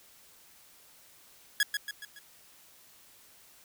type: tone with echo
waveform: sawtooth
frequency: 1669 Hz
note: G#6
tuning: 8 cents sharp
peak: -19 dBFS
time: 1.6-1.63 s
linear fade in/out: 2 ms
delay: 140 ms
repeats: 4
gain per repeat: -6 dB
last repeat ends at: 2.19 s
effects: white hiss -58 dBFS RMS until 3.64 s